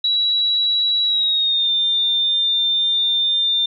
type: tone with pitch glide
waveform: sine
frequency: 3904 to 3601 Hz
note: B7 to A7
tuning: -21 to +39 cents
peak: -15 dBFS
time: 0.04-3.66 s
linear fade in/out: 5 ms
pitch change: -140 cents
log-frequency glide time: 1.05-1.71 s
effects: none